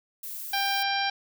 violet noise, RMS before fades -37 dBFS, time 0.23-0.83 s, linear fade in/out 5 ms
harmonic tone, 792 Hz, G5, 18 cents sharp, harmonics 1 / 2 / 3 / 4 / 5 / 6 / 7, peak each -28 / -31 / -33 / -34 / -35 / -36 / -36 dBFS, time 0.53-1.1 s, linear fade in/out 5 ms
effects none

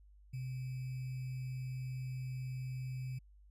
sine tone with sample-and-hold, 128.9 Hz, C3, 26 cents flat, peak -38 dBFS, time 0.33-3.19 s, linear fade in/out 10 ms, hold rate 2450 Hz, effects added 50 Hz sine -58 dBFS peak until 3.5 s + resampled to 32000 Hz

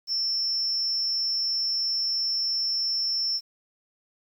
sine tone with amplitude modulation, 5380 Hz, E8, 34 cents sharp, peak -21 dBFS, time 0.07-3.41 s, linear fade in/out 50 ms, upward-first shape sine, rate 243 Hz, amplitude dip 60%, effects 9-bit

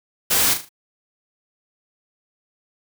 white noise with echo, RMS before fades -18 dBFS, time 0.3-0.54 s, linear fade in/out 10 ms, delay 38 ms, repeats 4, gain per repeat -8 dB, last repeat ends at 0.692 s, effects none

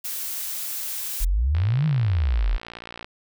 blue noise, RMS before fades -30 dBFS, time 0.04-1.25 s, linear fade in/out 10 ms
sine exponential two-way sweep, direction up then down, 36.7 to 160 to 36.7 Hz, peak -18 dBFS, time 1.2-2.58 s, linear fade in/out 20 ms, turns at 1.86 s
click train, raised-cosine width 0.3 ms, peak -20 dBFS, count 88, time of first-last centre 1.55-3.045 s, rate 58.2 Hz
effects none

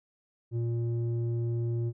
square tone with low-pass filter, 117.3 Hz, A#2, 11 cents sharp, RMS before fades -30 dBFS, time 0.51-1.93 s, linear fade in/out 50 ms, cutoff 270 Hz, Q 3.2, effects none

